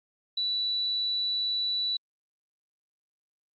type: tone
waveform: sine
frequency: 3951 Hz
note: B7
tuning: in tune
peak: -26 dBFS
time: 0.37-1.97 s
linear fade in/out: 5 ms
effects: Opus 48 kbps